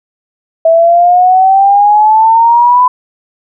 sine exponential sweep, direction up, 650 to 1007 Hz, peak -3 dBFS, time 0.65-2.88 s, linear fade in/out 5 ms, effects none

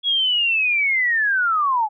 sine linear sweep, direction down, 3355 to 819 Hz, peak -16 dBFS, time 0.03-1.89 s, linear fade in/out 50 ms, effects none

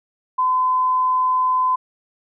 sine tone, 1019 Hz, C6, 46 cents flat, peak -15 dBFS, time 0.38-1.76 s, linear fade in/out 10 ms, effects none

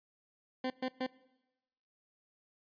20% pulse tone bursts, 257.3 Hz, C4, 29 cents flat, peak -28 dBFS, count 3, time 0.64-1.066 s, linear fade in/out 5 ms, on 62 ms, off 120 ms, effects noise-tail reverb RT60 1.0 s tail -21 dB re dry + resampled to 11025 Hz

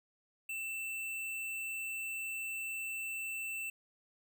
square tone, 2669 Hz, E7, 21 cents sharp, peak -38 dBFS, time 0.49-3.7 s, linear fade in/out 5 ms, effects 12-bit

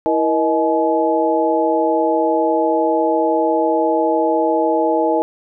sine tone cluster, 326.9 / 474.9 / 629 / 849 Hz, E4 / A#4 / D#5 / G#5, -14 / +32 / +19 / +38 cents, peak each -19 dBFS, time 0.06-5.22 s, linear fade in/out 0 ms, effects none

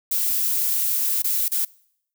violet noise with dropouts, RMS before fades -22 dBFS, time 0.11-1.65 s, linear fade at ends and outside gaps 5 ms, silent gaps 1.222-1.242 / 1.483-1.517 s, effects noise-tail reverb RT60 0.7 s tail -24 dB re dry

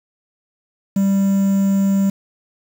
triangle tone with quantisation, 196 Hz, G3, in tune, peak -11 dBFS, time 0.96-2.1 s, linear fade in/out 5 ms, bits 6, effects none

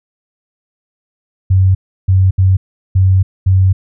sine tone bursts at uneven times, 94.4 Hz, F#2, 35 cents sharp, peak -6 dBFS, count 5, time 1.5-1.75 / 2.08-2.31 / 2.38-2.57 / 2.95-3.23 / 3.46-3.73 s, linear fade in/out 10 ms, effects none

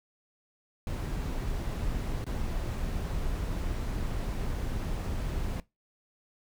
brown noise with dropouts, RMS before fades -32 dBFS, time 0.87-5.6 s, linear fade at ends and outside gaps 1 ms, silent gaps 2.242-2.265 s, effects noise-tail reverb RT60 0.2 s tail -20 dB re dry

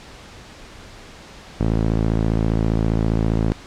sawtooth tone with band-pass filter, 55 Hz, A1, in tune, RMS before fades -19 dBFS, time 1.6-3.52 s, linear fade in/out 0 ms, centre 210 Hz, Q 0.65, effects pink hiss -41 dBFS RMS until 3.66 s + low-pass 6000 Hz 12 dB/octave

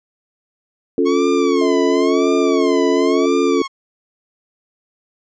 sine chord, Db augmented, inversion none, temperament equal with one note detuned, 277.2 / 353.1 / 440 Hz, Db4 / F4 / A4, 0 / +19 / 0 cents, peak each -17 dBFS, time 0.98-3.62 s, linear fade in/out 2 ms
sawtooth tone with vibrato, 1090 Hz, C#6, 29 cents flat, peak -20 dBFS, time 1.05-3.68 s, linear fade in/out 20 ms, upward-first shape sine, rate 0.96 Hz, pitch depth 160 cents each way
sine tone with pitch glide, 642 to 636.8 Hz, E5 to D#5, -46 to +40 cents, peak -23 dBFS, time 1.61-3.26 s, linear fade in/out 5 ms, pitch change -14 cents, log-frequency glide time 1.76-1.88 s
effects resampled to 16000 Hz

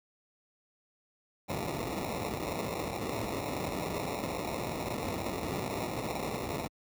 blue noise with sample-and-hold, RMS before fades -35 dBFS, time 1.48-6.68 s, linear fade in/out 20 ms, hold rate 1575 Hz, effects high-pass 60 Hz 12 dB/octave

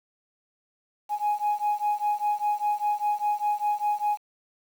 sine beating tone pair, 830.6 / 835.6 Hz, G#5 / G#5, 0 / +10 cents, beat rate 5 Hz, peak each -25 dBFS, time 1.09-4.18 s, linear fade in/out 50 ms, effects tanh soft clip ceiling -19 dBFS + 8-bit

